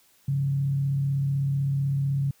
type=tone with frequency modulation; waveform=sine; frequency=138.59 Hz; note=C#3; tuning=in tune; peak=-22 dBFS; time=0.28-2.31 s; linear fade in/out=5 ms; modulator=35.9 Hz; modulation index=0.28; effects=white hiss -61 dBFS RMS until 2.4 s